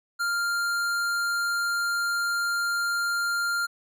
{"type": "tone with tanh clipping", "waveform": "sine", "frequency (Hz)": 1396.9, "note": "F6", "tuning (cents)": 0, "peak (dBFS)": -26, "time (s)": [0.19, 3.67], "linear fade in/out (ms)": 20, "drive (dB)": 18, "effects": []}